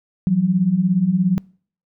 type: beating tone pair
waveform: sine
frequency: 170 / 187 Hz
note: F3 / F#3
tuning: -46 / +19 cents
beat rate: 17 Hz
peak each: -20 / -15 dBFS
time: 0.27-1.38 s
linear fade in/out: 0 ms
effects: noise-tail reverb RT60 0.5 s tail -26 dB re dry